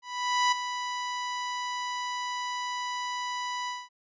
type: tone with ADSR envelope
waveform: sawtooth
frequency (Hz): 987.8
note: B5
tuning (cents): 0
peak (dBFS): -17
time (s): 0.02-3.89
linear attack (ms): 500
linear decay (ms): 10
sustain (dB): -10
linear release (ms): 210
effects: resampled to 16000 Hz